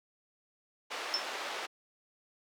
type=band-pass noise; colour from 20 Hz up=pink; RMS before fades=-39 dBFS; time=0.9-1.67 s; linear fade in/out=20 ms; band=570 to 4300 Hz; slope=12 dB/octave
type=tone with exponential decay; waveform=sine; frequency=5340 Hz; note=E8; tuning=22 cents sharp; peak=-24 dBFS; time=1.14-1.27 s; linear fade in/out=0 ms; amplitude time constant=27 ms
effects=high-pass 300 Hz 12 dB/octave